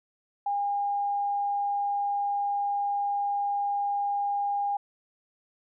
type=tone; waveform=sine; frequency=810 Hz; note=G#5; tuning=43 cents flat; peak=-25 dBFS; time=0.46-4.77 s; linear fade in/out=5 ms; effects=none